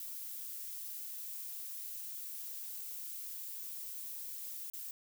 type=noise with dropouts; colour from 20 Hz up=violet; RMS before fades=-44 dBFS; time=0-4.91 s; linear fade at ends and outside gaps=1 ms; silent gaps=4.7-4.735 s; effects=none